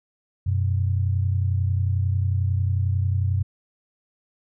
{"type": "tone pair together", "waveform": "sine", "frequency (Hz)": [93, 124.14], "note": ["F#2", "B2"], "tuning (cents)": [9, 9], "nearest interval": "perfect fourth", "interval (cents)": 500, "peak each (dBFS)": [-20, -26], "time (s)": [0.46, 3.43], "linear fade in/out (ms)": 10, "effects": []}